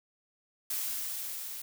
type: noise with level ramp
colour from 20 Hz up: blue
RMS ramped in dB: -33 to -41 dBFS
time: 0.7-1.62 s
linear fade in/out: 5 ms
effects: none